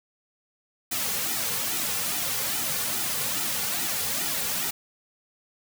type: noise with flanger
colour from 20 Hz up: white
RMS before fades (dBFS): -28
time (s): 0.91-4.71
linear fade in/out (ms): 10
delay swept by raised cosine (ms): 1.8 to 3.2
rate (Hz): 2.4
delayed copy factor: -0.7
effects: none